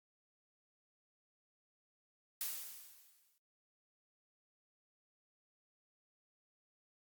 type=noise with exponential decay; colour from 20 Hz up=blue; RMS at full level=-38 dBFS; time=2.41-3.38 s; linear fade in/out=0 ms; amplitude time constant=210 ms; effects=noise-tail reverb RT60 0.2 s tail -21 dB re dry + Opus 48 kbps